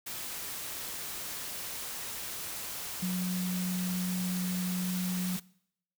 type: tone in noise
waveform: sine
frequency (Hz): 182.1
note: F#3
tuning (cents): -27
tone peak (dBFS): -29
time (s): 3.02-5.37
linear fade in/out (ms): 10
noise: white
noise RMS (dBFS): -39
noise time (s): 0.06-5.4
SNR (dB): +7
effects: noise-tail reverb RT60 0.7 s tail -22 dB re dry